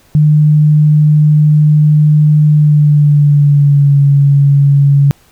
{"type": "tone with pitch glide", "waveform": "sine", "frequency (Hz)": [151.1, 140.98], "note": ["D3", "C#3"], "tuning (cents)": [50, 30], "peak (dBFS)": -4, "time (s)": [0.15, 5.11], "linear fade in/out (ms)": 0, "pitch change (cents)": -120, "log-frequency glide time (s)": [2.45, 4], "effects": ["pink hiss -48 dBFS RMS until 5.31 s"]}